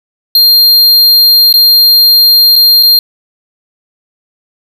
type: tone with dropouts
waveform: square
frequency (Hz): 4200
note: C8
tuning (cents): +6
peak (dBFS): -3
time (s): 0.35-2.99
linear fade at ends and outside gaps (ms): 2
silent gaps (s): 1.527-1.539 / 2.557-2.561 / 2.828-2.832
effects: none